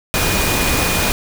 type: tone in noise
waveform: sine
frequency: 2452 Hz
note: D#7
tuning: 26 cents flat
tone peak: -24 dBFS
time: 0.14-1.12 s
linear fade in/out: 0 ms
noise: pink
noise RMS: -17 dBFS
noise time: 0.14-1.12 s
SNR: -10 dB
effects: none